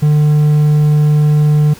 triangle tone, 150 Hz, D3, 37 cents sharp, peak -5 dBFS, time 0.02-1.74 s, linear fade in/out 10 ms, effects pink hiss -37 dBFS RMS until 1.79 s

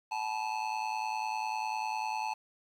square tone with amplitude modulation, 867 Hz, A5, 26 cents flat, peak -29 dBFS, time 0.11-2.34 s, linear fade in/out 10 ms, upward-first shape sine, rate 110 Hz, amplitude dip 80%, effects low-pass 5000 Hz 12 dB/octave + 10-bit

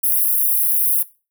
white high-pass noise, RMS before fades -17 dBFS, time 0.03-1.03 s, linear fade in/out 10 ms, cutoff 10000 Hz, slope 96 dB/octave, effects noise-tail reverb RT60 0.3 s tail -18 dB re dry

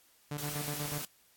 sawtooth tone with tremolo, 146.83 Hz, D3, in tune, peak -31 dBFS, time 0.31-1.02 s, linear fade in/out 5 ms, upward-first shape square, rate 8.2 Hz, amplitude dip 65%
white noise, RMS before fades -40 dBFS, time 0.38-1.05 s, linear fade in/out 2 ms
effects white hiss -65 dBFS RMS until 1.36 s + AAC 64 kbps

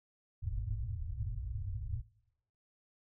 white low-pass noise, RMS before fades -38 dBFS, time 0.42-2.02 s, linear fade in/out 10 ms, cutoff 120 Hz, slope 96 dB/octave, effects noise-tail reverb RT60 0.9 s tail -23 dB re dry

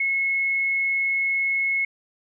sine tone, 2181 Hz, C#7, 29 cents flat, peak -20 dBFS, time 0-1.85 s, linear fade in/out 5 ms, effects none

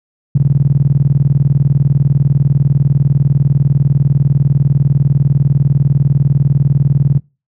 sine tone with tremolo, 140 Hz, C#3, 18 cents sharp, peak -5 dBFS, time 0.35-7.2 s, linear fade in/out 5 ms, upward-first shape square, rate 20 Hz, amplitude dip 80%, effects noise-tail reverb RT60 0.3 s tail -26 dB re dry + high-pass 60 Hz 12 dB/octave

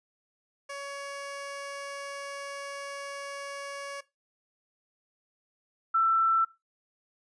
15% pulse / sine tone pair in turn, 561 / 1334.3 Hz, C#5 / E6, +21 / +21 cents, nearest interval octave + minor third, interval 1500 cents, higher second, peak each -30 / -21 dBFS, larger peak second, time 0.69-4.01 / 5.94-6.45 s, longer first, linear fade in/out 10 ms, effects noise-tail reverb RT60 0.2 s tail -17 dB re dry + resampled to 22050 Hz

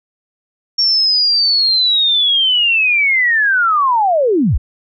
sine linear sweep, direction down, 5520 to 32.7 Hz, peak -10 dBFS, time 0.78-4.58 s, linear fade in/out 10 ms, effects none

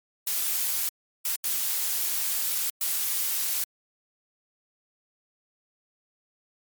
blue noise bursts at uneven times, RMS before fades -27 dBFS, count 4, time 0.27-0.89 / 1.25-1.36 / 1.44-2.7 / 2.81-3.64 s, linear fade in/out 2 ms, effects MP3 96 kbps

